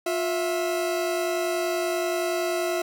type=tone pair together; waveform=40% pulse; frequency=354.9 / 659.3 Hz; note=F4 / E5; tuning=+28 / 0 cents; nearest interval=major seventh; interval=1072 cents; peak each=-26 dBFS; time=0.06-2.82 s; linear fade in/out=5 ms; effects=none